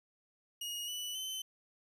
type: tone with pitch steps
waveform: sawtooth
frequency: 2877 / 2966 / 3059 Hz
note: F#7 / F#7 / G7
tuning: -49 / +4 / -43 cents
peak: -35 dBFS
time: 0.61-1.42 s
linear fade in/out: 5 ms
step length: 270 ms
effects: none